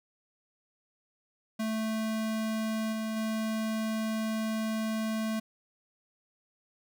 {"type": "tone with level steps", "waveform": "square", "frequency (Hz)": 220, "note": "A3", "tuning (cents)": 0, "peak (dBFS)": [-30, -32, -30], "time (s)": [1.59, 5.4], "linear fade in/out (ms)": 10, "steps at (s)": [2.92, 3.16], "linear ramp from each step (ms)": 10, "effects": []}